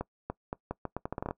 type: accelerating click train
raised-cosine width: 1 ms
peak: -19 dBFS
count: 13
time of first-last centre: 0.01-1.309 s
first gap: 290 ms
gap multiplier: 0.79
effects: noise-tail reverb RT60 0.1 s tail -22 dB re dry